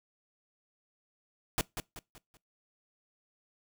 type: noise with echo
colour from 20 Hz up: pink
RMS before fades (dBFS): -29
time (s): 1.58-1.61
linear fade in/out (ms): 0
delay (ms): 190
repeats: 4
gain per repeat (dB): -8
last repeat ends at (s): 2.37
effects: noise-tail reverb RT60 0.2 s tail -23 dB re dry